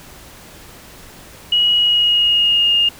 sine tone with pitch glide, 2906 to 2831 Hz, F#7 to F7, -32 to +23 cents, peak -11 dBFS, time 1.52-2.89 s, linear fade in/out 5 ms, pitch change -45 cents, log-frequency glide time 1.78-2.78 s, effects pink hiss -40 dBFS RMS until 2.99 s

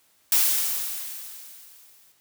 blue noise with exponential decay, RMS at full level -18 dBFS, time 0.32-2.12 s, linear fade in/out 2 ms, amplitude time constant 390 ms, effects white hiss -63 dBFS RMS until 2.2 s + high-pass 60 Hz 12 dB/octave

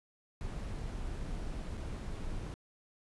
brown noise with dropouts, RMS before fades -39 dBFS, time 0.41-2.54 s, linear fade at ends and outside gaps 0 ms, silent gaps 1.771-1.776 s, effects resampled to 24000 Hz

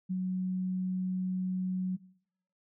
sine tone, 185 Hz, F#3, in tune, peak -29 dBFS, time 0.09-1.97 s, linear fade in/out 20 ms, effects noise-tail reverb RT60 0.7 s tail -21 dB re dry

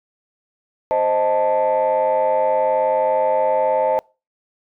sine chord, A diminished, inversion first, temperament equal, 523.3 / 622.3 / 880 Hz, C5 / Eb5 / A5, 0 / 0 / 0 cents, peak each -18 dBFS, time 0.91-3.99 s, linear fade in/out 0 ms, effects noise-tail reverb RT60 0.3 s tail -26 dB re dry + tanh soft clip ceiling -10 dBFS

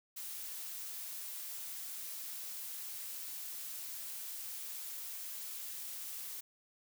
blue noise, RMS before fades -44 dBFS, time 0.16-6.41 s, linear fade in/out 10 ms, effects none

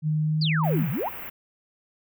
sine tone with pitch glide, 153.9 to 157.95 Hz, D#3 to D#3, -19 to +26 cents, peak -21 dBFS, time 0.02-0.87 s, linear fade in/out 50 ms, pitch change +45 cents, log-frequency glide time 0.23-0.62 s
sine exponential two-way sweep, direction down then up, 5060 to 121.6 to 1106 Hz, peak -25 dBFS, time 0.41-1.09 s, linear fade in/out 10 ms, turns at 0.9 s
white band-stop noise, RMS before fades -37 dBFS, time 0.63-1.3 s, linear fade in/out 10 ms, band 2700 to 14000 Hz, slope 48 dB/octave
effects none

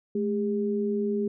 sine tone pair together, 214.3 / 404.5 Hz, A3 / G#4, -45 / -46 cents, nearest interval major seventh, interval 1099 cents, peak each -27 dBFS, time 0.15-1.28 s, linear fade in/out 5 ms, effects none

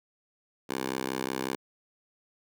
10% pulse tone with high-pass filter, 65.41 Hz, C2, in tune, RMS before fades -33 dBFS, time 0.69-1.56 s, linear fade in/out 10 ms, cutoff 320 Hz, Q 0.84, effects none

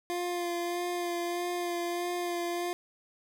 25% pulse tone with vibrato, 349.2 Hz, F4, in tune, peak -27 dBFS, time 0.1-2.73 s, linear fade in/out 0 ms, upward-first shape sine, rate 1.6 Hz, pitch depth 19 cents each way, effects none

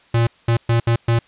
square tone bursts at uneven times, 116.54 Hz, A#2, in tune, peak -14 dBFS, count 5, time 0.14-0.27 / 0.48-0.57 / 0.69-0.8 / 0.87-0.96 / 1.08-1.19 s, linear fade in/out 5 ms, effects white hiss -53 dBFS RMS until 1.27 s + resampled to 8000 Hz

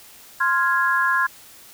sine chord, F minor, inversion second, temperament equal, 1046.5 / 1396.9 / 1661.2 Hz, C6 / F6 / Ab6, 0 / 0 / 0 cents, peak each -21 / -23 / -20 dBFS, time 0.4-1.27 s, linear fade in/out 10 ms, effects white hiss -46 dBFS RMS until 1.73 s

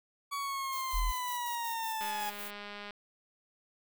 40% pulse linear sweep, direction down, 1134 to 830.6 Hz, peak -33 dBFS, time 0.31-2.31 s, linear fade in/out 20 ms
violet noise with tremolo, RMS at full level -43 dBFS, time 0.72-2.51 s, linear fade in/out 10 ms, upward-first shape square, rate 5.4 Hz, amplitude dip 50%
sine tone, 41.11 Hz, E1, 4 cents flat, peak -28 dBFS, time 0.93-1.12 s, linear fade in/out 20 ms
click train, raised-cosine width 0.3 ms, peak -28 dBFS, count 185, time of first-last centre 2.01-2.908 s, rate 205 Hz
effects none

